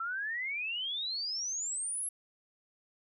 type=exponential sweep; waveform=sine; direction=up; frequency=1318.5 to 11260 Hz; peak=-33 dBFS; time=0-2.09 s; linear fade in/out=5 ms; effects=none